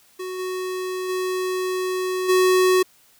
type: tone with level steps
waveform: square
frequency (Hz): 370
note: F#4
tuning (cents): 0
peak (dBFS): -29 / -26 / -23 / -15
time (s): 0.19-2.83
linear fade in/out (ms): 10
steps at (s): 0.38 / 1.08 / 2.28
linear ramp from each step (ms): 20
effects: white hiss -56 dBFS RMS until 3.19 s